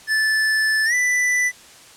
square tone with pitch glide, 1748 to 1984.9 Hz, A6 to B6, -12 to +8 cents, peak -17 dBFS, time 0.07-1.52 s, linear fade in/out 50 ms, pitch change +220 cents, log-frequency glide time 0.85-0.94 s, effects white hiss -45 dBFS RMS until 1.96 s + low-pass 9000 Hz 12 dB/octave

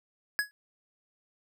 square tone with exponential decay, 1677 Hz, G#6, 16 cents sharp, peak -22 dBFS, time 0.39-0.51 s, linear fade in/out 0 ms, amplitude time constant 24 ms, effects none

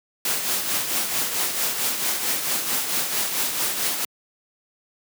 white noise with tremolo, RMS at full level -22 dBFS, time 0.25-4.05 s, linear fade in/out 2 ms, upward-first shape triangle, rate 4.5 Hz, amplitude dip 55%, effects high-pass 150 Hz 12 dB/octave

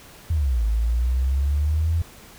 sine exponential two-way sweep, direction down then up, 84.7 to 53.4 to 84.7 Hz, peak -18 dBFS, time 0.3-2.02 s, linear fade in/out 5 ms, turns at 0.65 s, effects pink hiss -46 dBFS RMS until 2.38 s

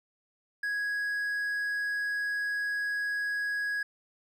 triangle tone, 1661.2 Hz, G#6, in tune, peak -27 dBFS, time 0.63-3.83 s, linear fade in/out 5 ms, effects none

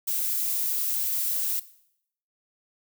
violet noise, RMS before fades -27 dBFS, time 0.07-1.6 s, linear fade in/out 10 ms, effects noise-tail reverb RT60 0.7 s tail -17 dB re dry

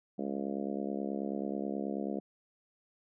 harmonic tone, 69.3 Hz, C#2, in tune, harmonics 3 / 4 / 5 / 6 / 7 / 8 / 9 / 10, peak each -37 / -39 / -41 / -43 / -44 / -45 / -46 / -47 dBFS, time 0.18-2.2 s, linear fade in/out 10 ms, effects none

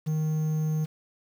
triangle tone with quantisation, 155.56 Hz, D#3, in tune, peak -22 dBFS, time 0.06-0.86 s, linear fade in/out 20 ms, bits 8, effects none

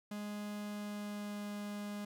45% pulse tone with pitch glide, 207.7 to 206 Hz, G#3 to G#3, 0 to -14 cents, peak -40 dBFS, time 0.11-2.05 s, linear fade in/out 5 ms, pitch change -14 cents, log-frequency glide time 0.58-1.53 s, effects none

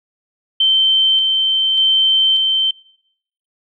sine tone with tremolo, 3106 Hz, G7, 17 cents flat, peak -10 dBFS, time 0.6-2.71 s, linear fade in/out 5 ms, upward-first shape square, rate 0.85 Hz, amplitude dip 25%, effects noise-tail reverb RT60 0.8 s tail -25 dB re dry

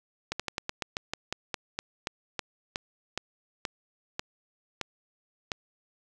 slowing click train, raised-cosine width 0.2 ms, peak -13 dBFS, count 19, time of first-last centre 0.32-5.518 s, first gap 76 ms, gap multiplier 1.14, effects none

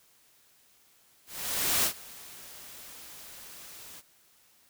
white noise with ADSR envelope, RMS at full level -25 dBFS, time 1.26-4.02 s, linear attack 580 ms, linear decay 87 ms, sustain -22 dB, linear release 33 ms, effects white hiss -63 dBFS RMS until 4.69 s

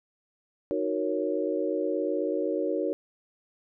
sine chord, D# minor seventh, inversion none, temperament equal, 311.1 / 370 / 466.2 / 554.4 Hz, D#4 / F#4 / A#4 / C#5, 0 / 0 / 0 / 0 cents, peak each -31 dBFS, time 0.71-2.93 s, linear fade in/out 0 ms, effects none

